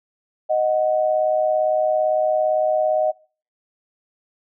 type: tone pair together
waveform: sine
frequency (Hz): 622.3 / 740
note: D#5 / F#5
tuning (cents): 0 / 0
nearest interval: minor third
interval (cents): 300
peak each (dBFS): -17 / -22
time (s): 0.49-3.12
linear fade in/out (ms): 20
effects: noise-tail reverb RT60 0.4 s tail -23 dB re dry